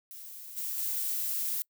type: noise with level steps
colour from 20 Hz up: violet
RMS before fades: -45 / -35 / -32 dBFS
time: 0.11-1.62 s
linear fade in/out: 0 ms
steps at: 0.56 / 0.77 s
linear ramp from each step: 20 ms
effects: noise-tail reverb RT60 0.1 s tail -26 dB re dry